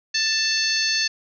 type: harmonic tone with a mistuned harmonic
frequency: 884 Hz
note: A5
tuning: 8 cents sharp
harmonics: 2 / 3 / 4 / 5 / 6 / 7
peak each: -26 / -28 / -32 / -22 / -30 / -29 dBFS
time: 0.14-1.08 s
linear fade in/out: 10 ms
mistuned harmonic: 7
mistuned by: +25 cents
effects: none